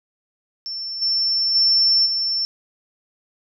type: tone with level steps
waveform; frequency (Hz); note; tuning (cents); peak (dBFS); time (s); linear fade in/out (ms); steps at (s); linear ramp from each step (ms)
sine; 5390; E8; +38; -26 / -17 / -13 / -19; 0.66-2.45; 0; 1.01 / 1.54 / 2.05; 20
effects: none